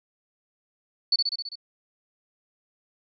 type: tone with echo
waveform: sine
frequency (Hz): 4467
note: C#8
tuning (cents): +12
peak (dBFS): -17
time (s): 1.12-1.16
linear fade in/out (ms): 5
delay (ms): 66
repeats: 6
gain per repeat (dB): -3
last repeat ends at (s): 1.556
effects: none